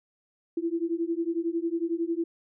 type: beating tone pair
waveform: sine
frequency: 329.6 / 340.6 Hz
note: E4 / F4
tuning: 0 / -43 cents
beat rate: 11 Hz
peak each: -29 dBFS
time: 0.57-2.24 s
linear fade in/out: 5 ms
effects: none